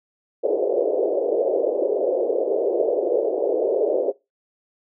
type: band-pass noise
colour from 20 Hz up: pink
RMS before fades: -21 dBFS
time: 0.43-4.12 s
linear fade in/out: 20 ms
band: 380 to 590 Hz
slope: 48 dB/octave
effects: noise-tail reverb RT60 0.2 s tail -19 dB re dry